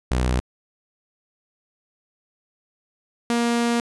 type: tone pair in turn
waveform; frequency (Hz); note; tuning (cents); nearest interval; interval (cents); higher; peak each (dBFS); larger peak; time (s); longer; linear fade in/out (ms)
sawtooth; 62.5 / 236; B1 / A#3; +21 / +22; octave + major seventh; 2301; second; -15; neither; 0.11-0.4 / 3.3-3.8; second; 0
effects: resampled to 24000 Hz